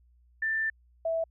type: tone pair in turn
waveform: sine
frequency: 1777 / 655.7 Hz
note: A6 / E5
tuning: +17 / -9 cents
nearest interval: octave + perfect fourth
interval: 1726 cents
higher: first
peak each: -26 dBFS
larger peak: neither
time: 0.42-0.7 / 1.05-1.24 s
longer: first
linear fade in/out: 5 ms
effects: added 60 Hz sine -59 dBFS peak until 1.3 s